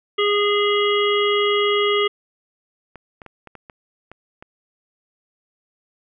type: harmonic tone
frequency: 411.6 Hz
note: G#4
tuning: 16 cents flat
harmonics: 1 / 3 / 5 / 7 / 8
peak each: -18 / -23 / -25 / -25 / -26 dBFS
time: 0.18-2.08 s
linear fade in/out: 10 ms
type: clicks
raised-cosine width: 0.5 ms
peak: -24 dBFS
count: 8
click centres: 2.957 / 3.218 / 3.263 / 3.473 / 3.553 / 3.698 / 4.116 / 4.425 s
effects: none